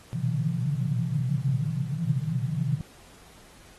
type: band-pass noise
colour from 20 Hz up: pink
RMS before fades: -27 dBFS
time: 0.13-2.81 s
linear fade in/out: 0 ms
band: 120 to 170 Hz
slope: 96 dB/octave
effects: pink hiss -53 dBFS RMS until 3.78 s + AAC 32 kbps